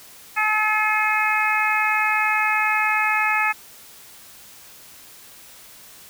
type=harmonic tone with a mistuned harmonic; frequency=429.5 Hz; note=A4; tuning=42 cents flat; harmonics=2 / 3 / 4 / 5 / 6; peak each=-24 / -24 / -24 / -24 / -24 dBFS; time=0.36-3.53 s; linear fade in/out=20 ms; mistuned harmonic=6; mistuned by=-25 cents; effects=white hiss -45 dBFS RMS until 6.09 s